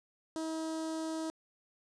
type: tone with notch filter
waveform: sawtooth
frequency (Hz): 320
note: D#4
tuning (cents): +49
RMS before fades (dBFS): -37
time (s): 0.36-1.3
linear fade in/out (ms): 0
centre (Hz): 2300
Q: 0.75
effects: resampled to 22050 Hz + 11-bit